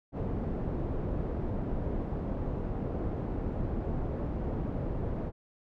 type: low-pass noise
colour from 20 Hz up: pink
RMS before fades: -33 dBFS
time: 0.12-5.32 s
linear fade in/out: 50 ms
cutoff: 520 Hz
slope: 12 dB/octave
effects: none